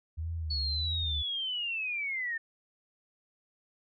sine tone with vibrato, 77.78 Hz, D#2, in tune, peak -32 dBFS, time 0.17-1.23 s, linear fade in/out 20 ms, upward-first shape sine, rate 1.6 Hz, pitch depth 120 cents each way
sine linear sweep, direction down, 4435 to 1788 Hz, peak -31 dBFS, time 0.5-2.38 s, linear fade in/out 10 ms
effects none

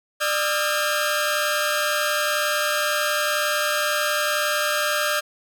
sawtooth tone cluster, 598 / 1258 / 1317 / 1388 / 1612 Hz, D5 / D#6 / E6 / F6 / G6, +31 / +19 / -2 / -11 / +48 cents, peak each -21 / -28 / -27 / -26 / -21 dBFS, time 0.2-5.21 s, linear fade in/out 20 ms, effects none

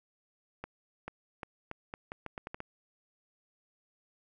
accelerating click train, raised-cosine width 0.5 ms, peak -24 dBFS, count 11, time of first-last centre 0.64-2.604 s, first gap 440 ms, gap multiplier 0.8, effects none

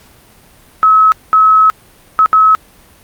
sine tone bursts at uneven times, 1287 Hz, E6, 42 cents flat, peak -4 dBFS, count 4, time 0.83-1.12 / 1.33-1.7 / 2.19-2.26 / 2.33-2.55 s, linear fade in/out 0 ms, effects pink hiss -44 dBFS RMS until 3.03 s + Opus 48 kbps

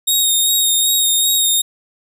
15% pulse tone with vibrato, 3729 Hz, A#7, in tune, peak -6 dBFS, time 0.07-1.62 s, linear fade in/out 10 ms, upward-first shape sine, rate 2.6 Hz, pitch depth 24 cents each way, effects none

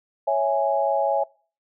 sine chord, C# minor, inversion none, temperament equal, 554.4 / 659.3 / 830.6 Hz, C#5 / E5 / G#5, 0 / 0 / 0 cents, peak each -23 dBFS, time 0.27-1.24 s, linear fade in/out 10 ms, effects noise-tail reverb RT60 0.4 s tail -23 dB re dry

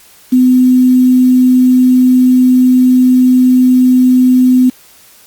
sine tone with quantisation, 253.4 Hz, B3, 45 cents sharp, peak -4 dBFS, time 0.32-4.7 s, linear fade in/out 10 ms, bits 5, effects white hiss -42 dBFS RMS until 5.26 s + Opus 48 kbps

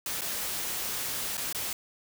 white noise with dropouts, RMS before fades -33 dBFS, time 0.06-1.73 s, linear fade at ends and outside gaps 2 ms, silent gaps 0.21-0.217 / 1.371-1.377 / 1.527-1.547 s, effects none

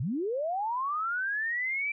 sine linear sweep, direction up, 102.4 to 2349 Hz, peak -28 dBFS, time 0-1.92 s, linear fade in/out 5 ms, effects none

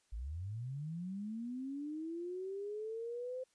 sine linear sweep, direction up, 49.2 to 519 Hz, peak -39 dBFS, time 0.12-3.44 s, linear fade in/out 10 ms, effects white hiss -75 dBFS RMS until 3.54 s + resampled to 22050 Hz

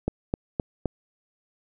click train, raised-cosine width 2 ms, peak -11 dBFS, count 4, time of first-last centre 0.08-0.857 s, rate 3.86 Hz, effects none

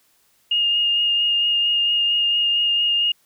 sine tone with vibrato, 2839 Hz, F7, 28 cents sharp, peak -16 dBFS, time 0.51-3.12 s, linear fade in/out 5 ms, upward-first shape triangle, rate 4.4 Hz, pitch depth 16 cents each way, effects white hiss -61 dBFS RMS until 3.25 s

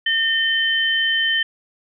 sine tone pair together, 1819 / 3078 Hz, A#6 / G7, -43 / -32 cents, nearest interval major sixth, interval 911 cents, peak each -19 dBFS, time 0.06-1.43 s, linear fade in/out 5 ms, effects none

